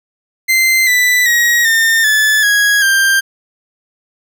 40% pulse tone with pitch steps, 2076 / 1984.5 / 1897.1 / 1813.5 / 1733.6 / 1657.3 / 1584.3 Hz, C7 / B6 / A#6 / A#6 / A6 / G#6 / G6, -14 / +8 / +30 / -48 / -26 / -4 / +18 cents, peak -8 dBFS, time 0.48-3.21 s, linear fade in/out 20 ms, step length 390 ms, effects none

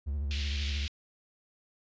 triangle tone with vibrato, 71.5 Hz, D2, 46 cents flat, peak -28 dBFS, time 0.06-0.88 s, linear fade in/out 20 ms, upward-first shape sine, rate 13 Hz, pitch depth 86 cents each way
pink band-pass noise, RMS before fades -40 dBFS, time 0.31-0.88 s, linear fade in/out 0 ms, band 2400 to 4600 Hz, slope 24 dB/octave
effects resampled to 16000 Hz

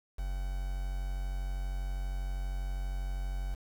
triangle tone with quantisation, 46.25 Hz, F#1, in tune, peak -30 dBFS, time 0.18-3.55 s, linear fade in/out 10 ms, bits 8, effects none

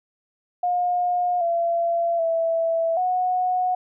sine tone with pitch steps, 714 / 680 / 660 / 732 Hz, F5 / F5 / E5 / F#5, +38 / -46 / +2 / -19 cents, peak -19 dBFS, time 0.63-3.75 s, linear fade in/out 5 ms, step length 780 ms, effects none

